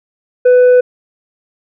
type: tone with tanh clipping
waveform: triangle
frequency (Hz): 498.1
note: B4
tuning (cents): +15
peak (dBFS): -5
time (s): 0.45-0.81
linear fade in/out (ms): 10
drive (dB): 8
effects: none